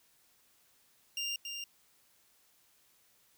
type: tone with echo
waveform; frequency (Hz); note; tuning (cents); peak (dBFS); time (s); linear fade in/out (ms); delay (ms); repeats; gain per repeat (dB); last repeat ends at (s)
25% pulse; 2794; F7; 0; -30; 1.17-1.36; 2; 280; 1; -5; 1.64
effects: white hiss -68 dBFS RMS until 3.37 s